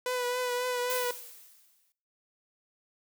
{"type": "tone with vibrato", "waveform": "sawtooth", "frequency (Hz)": 496, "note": "B4", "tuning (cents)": 7, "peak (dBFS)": -25, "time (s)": [0.06, 1.11], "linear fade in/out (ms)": 2, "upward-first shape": "triangle", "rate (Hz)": 3.7, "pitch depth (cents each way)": 31}
{"type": "noise with exponential decay", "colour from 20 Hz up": "blue", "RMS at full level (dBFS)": -33, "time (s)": [0.9, 1.92], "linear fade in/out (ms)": 0, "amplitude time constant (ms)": 220}
{"effects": ["noise-tail reverb RT60 0.5 s tail -18 dB re dry"]}